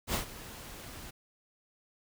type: noise with ADSR envelope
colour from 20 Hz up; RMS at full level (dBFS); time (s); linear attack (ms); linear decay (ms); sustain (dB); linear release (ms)
pink; -30; 0.07-1.11; 69; 110; -16; 13
effects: none